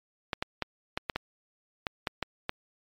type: clicks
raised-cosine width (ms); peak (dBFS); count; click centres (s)
0.3; -13; 10; 0.332 / 0.425 / 0.623 / 0.975 / 1.098 / 1.16 / 1.868 / 2.072 / 2.227 / 2.494
effects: MP3 96 kbps